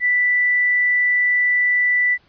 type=tone; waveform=sine; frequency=1975.5 Hz; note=B6; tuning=in tune; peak=-14 dBFS; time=0-2.18 s; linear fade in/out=50 ms; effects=pink hiss -57 dBFS RMS until 2.28 s + resampled to 11025 Hz